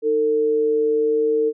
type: tone pair together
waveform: sine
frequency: 311.1 / 450.1 Hz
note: D#4 / A4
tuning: 0 / +39 cents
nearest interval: tritone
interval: 639 cents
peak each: -27 / -16 dBFS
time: 0.02-1.53 s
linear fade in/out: 50 ms
effects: none